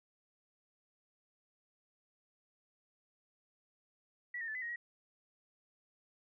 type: tone with pitch steps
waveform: sine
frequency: 1943 / 1830 / 1746 / 2013 / 1877 / 1906 Hz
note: B6 / A#6 / A6 / B6 / A#6 / A#6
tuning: -29 / -32 / -14 / +33 / +11 / +38 cents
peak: -38 dBFS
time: 4.34-4.76 s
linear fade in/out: 5 ms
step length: 70 ms
effects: none